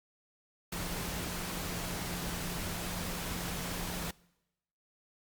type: tone in noise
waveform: sine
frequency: 175.6 Hz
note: F3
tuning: 10 cents sharp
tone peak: -42 dBFS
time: 0.72-4.11 s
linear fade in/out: 5 ms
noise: pink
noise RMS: -38 dBFS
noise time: 0.72-4.11 s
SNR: -7 dB
effects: noise-tail reverb RT60 0.9 s tail -23 dB re dry + Opus 48 kbps